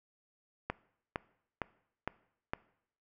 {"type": "click train", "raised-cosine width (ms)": 0.5, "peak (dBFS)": -18, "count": 5, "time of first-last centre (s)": [0.7, 2.535], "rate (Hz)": 2.18, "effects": ["noise-tail reverb RT60 0.7 s tail -21 dB re dry"]}